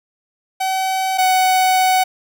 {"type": "tone pair in turn", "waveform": "45% pulse", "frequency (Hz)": [760, 747.4], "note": ["F#5", "F#5"], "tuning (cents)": [46, 17], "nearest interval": "unison", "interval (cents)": 29, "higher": "first", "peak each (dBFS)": [-17, -12], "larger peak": "second", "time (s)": [[0.6, 1.18], [1.18, 2.04]], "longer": "second", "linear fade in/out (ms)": 10, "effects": []}